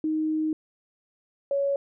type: tone pair in turn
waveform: sine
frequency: 312 / 558.7 Hz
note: D#4 / C#5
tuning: +5 / +13 cents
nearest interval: minor seventh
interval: 1008 cents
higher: second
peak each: -23 / -22 dBFS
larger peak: second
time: 0.04-0.53 / 1.51-1.76 s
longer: first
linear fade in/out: 2 ms
effects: none